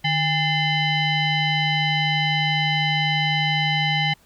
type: tone with frequency modulation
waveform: sine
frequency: 1113 Hz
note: C#6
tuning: 7 cents sharp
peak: -18 dBFS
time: 0.04-4.14 s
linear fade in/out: 10 ms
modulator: 961 Hz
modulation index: 2.4
effects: pink hiss -57 dBFS RMS until 4.25 s